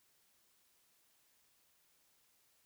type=silence; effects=white hiss -73 dBFS RMS until 2.65 s